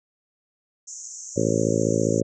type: band-pass noise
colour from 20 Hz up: white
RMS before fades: -38 dBFS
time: 0.87-2.21 s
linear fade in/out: 10 ms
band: 5900 to 7300 Hz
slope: 96 dB/octave
type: harmonic tone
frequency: 54.9 Hz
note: A1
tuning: 3 cents flat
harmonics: 2 / 3 / 4 / 5 / 6 / 7 / 8 / 9 / 10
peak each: -28 / -28 / -28 / -28 / -28 / -28 / -28 / -28 / -28 dBFS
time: 1.36-2.23 s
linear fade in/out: 10 ms
effects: none